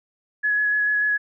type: tone with vibrato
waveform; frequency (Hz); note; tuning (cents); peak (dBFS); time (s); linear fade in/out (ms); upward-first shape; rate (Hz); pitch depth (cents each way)
sine; 1688; G#6; +28; -18; 0.43-1.18; 20; square; 6.8; 11
effects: none